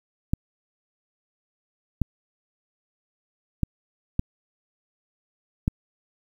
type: clicks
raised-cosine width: 5 ms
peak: -9 dBFS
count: 5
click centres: 0.335 / 2.017 / 3.633 / 4.194 / 5.679 s
effects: 8-bit